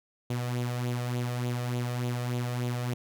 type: tone with flanger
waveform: sawtooth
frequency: 122.5 Hz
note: B2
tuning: 14 cents flat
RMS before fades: -31 dBFS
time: 0.3-2.94 s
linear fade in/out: 5 ms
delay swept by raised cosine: 0.28 to 1.68 ms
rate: 3.4 Hz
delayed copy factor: +0.55
effects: none